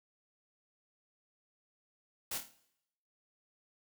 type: noise with echo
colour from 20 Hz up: white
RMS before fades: -38 dBFS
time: 2.31-2.38 s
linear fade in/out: 5 ms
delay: 27 ms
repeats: 6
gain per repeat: -6 dB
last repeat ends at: 2.542 s
effects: noise-tail reverb RT60 0.8 s tail -18 dB re dry